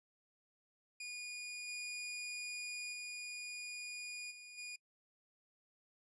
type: tone with level steps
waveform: sawtooth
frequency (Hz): 2446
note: D#7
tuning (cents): -30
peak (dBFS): -40 / -38 / -40 / -48 / -41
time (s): 1-4.76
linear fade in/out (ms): 5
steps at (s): 1.67 / 2.92 / 4.3 / 4.57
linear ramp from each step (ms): 20
effects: noise-tail reverb RT60 0.1 s tail -24 dB re dry + resampled to 22050 Hz